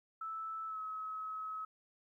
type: tone with pitch glide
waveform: sine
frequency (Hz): 1314 to 1283.2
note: E6 to E6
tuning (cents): -6 to -47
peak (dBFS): -39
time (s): 0.21-1.65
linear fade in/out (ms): 5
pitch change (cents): -41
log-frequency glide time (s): 0.67-0.79
effects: 13-bit